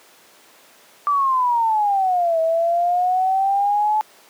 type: exponential two-way sweep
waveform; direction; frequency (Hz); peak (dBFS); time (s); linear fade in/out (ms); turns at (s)
sine; down then up; 1174.7 to 645 to 864; -15; 1.07-4.01; 0; 2.4
effects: pink hiss -49 dBFS RMS until 4.29 s + high-pass 400 Hz 12 dB/octave